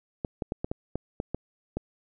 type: clicks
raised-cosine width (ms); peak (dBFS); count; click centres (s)
2; -16; 9; 0.248 / 0.422 / 0.521 / 0.645 / 0.715 / 0.956 / 1.201 / 1.346 / 1.77
effects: none